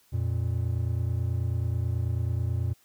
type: tone pair together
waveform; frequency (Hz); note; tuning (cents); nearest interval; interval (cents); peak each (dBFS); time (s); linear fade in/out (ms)
triangle; 87.31 / 116.54; F2 / A#2; 0 / 0; perfect fourth; 500; -26; 0.12-2.74; 20
effects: white hiss -63 dBFS RMS until 2.84 s